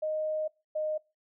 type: tone pair in turn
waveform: sine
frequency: 620 / 616.7 Hz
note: D#5 / D#5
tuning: -6 / -16 cents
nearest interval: unison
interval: 10 cents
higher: first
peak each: -28 dBFS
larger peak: neither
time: 0.02-0.48 / 0.75-0.98 s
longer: first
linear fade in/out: 10 ms
effects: noise-tail reverb RT60 0.3 s tail -25 dB re dry